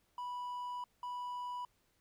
triangle tone bursts at uneven times, 984 Hz, B5, 7 cents flat, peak -37 dBFS, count 2, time 0.18-0.84 / 1.03-1.65 s, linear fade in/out 2 ms, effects pink hiss -75 dBFS RMS until 2 s

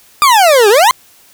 40% pulse exponential two-way sweep, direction down then up, 1226 to 392 to 1077 Hz, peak -4 dBFS, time 0.22-0.91 s, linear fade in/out 0 ms, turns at 0.69 s, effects white hiss -45 dBFS RMS until 1.33 s

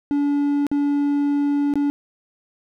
triangle tone with dropouts, 286.8 Hz, D4, 41 cents flat, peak -15 dBFS, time 0.11-1.9 s, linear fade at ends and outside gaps 0 ms, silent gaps 0.667-0.715 / 1.738-1.756 s, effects none

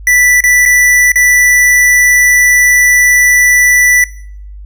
square tone with dropouts, 1973 Hz, B6, 2 cents flat, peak -6 dBFS, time 0.07-4.04 s, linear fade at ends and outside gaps 2 ms, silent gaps 0.406-0.438 / 0.654-0.659 / 1.119-1.157 s, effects noise-tail reverb RT60 0.6 s tail -20 dB re dry + added 50 Hz sine -26 dBFS peak until 4.65 s

